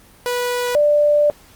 sawtooth / sine tone pair in turn, 490 / 590 Hz, B4 / D5, -14 / +8 cents, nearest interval minor third, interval 322 cents, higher second, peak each -15 / -11 dBFS, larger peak second, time 0.26-0.75 / 0.75-1.3 s, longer second, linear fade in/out 0 ms, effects pink hiss -48 dBFS RMS until 1.55 s + Opus 32 kbps

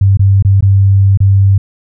sine tone with dropouts, 98 Hz, G2, in tune, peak -4 dBFS, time 0.01-1.58 s, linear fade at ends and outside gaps 5 ms, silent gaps 0.172-0.194 / 0.425-0.448 / 0.608-0.624 / 1.174-1.203 s, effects none

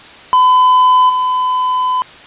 triangle tone with level steps, 1010 Hz, B5, 39 cents sharp, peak -4 / -10 dBFS, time 0.33-2.02 s, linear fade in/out 0 ms, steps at 1.09 s, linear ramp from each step 10 ms, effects white hiss -36 dBFS RMS until 2.26 s + resampled to 8000 Hz

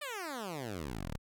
10% pulse exponential sweep, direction down, 617 to 31.33 Hz, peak -30 dBFS, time 0.01-1.18 s, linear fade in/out 10 ms, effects none

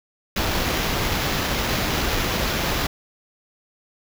pink noise with sample-and-hold, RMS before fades -23 dBFS, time 0.36-2.87 s, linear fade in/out 5 ms, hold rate 8820 Hz, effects none

